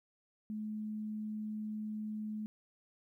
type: tone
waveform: sine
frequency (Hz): 214.1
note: A3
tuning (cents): -47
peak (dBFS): -37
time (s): 0.5-2.46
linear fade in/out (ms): 0
effects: 13-bit